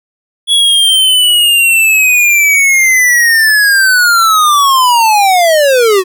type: linear sweep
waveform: square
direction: down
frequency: 3385 to 358.3 Hz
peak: -6 dBFS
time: 0.47-6.04 s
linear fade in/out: 50 ms
effects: none